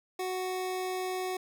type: tone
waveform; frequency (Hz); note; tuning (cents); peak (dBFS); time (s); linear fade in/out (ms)
25% pulse; 370.3; F#4; +1; -28; 0.19-1.37; 5
effects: none